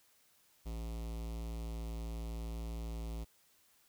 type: tone with notch filter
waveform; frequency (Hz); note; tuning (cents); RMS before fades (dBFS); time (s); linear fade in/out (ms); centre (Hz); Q
square; 56.3; A1; +40; -41; 0.65-3.25; 20; 1600; 1.1
effects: white hiss -69 dBFS RMS until 3.88 s